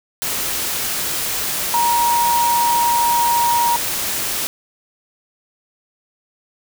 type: tone in noise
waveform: sine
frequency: 946 Hz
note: A#5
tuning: 25 cents sharp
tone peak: -14 dBFS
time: 1.74-3.76 s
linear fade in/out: 0 ms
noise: white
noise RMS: -22 dBFS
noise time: 0.22-4.47 s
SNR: +5 dB
effects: none